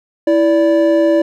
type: tone pair together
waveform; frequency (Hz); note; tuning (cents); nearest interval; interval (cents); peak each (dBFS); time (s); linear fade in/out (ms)
triangle; 329.6 / 581; E4 / D5; 0 / -19; minor seventh; 981; -10; 0.27-1.22; 5
effects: none